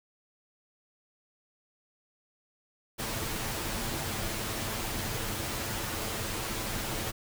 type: noise with comb filter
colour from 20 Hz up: pink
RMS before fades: -34 dBFS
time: 2.98-7.12 s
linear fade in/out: 20 ms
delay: 9 ms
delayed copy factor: +0.5
effects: none